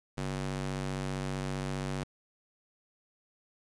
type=tone with high-pass filter; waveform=square; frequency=47.6 Hz; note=F#1; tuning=50 cents sharp; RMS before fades=-35 dBFS; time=0.17-2.04 s; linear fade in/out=10 ms; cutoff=120 Hz; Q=0.89; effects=resampled to 22050 Hz + 9-bit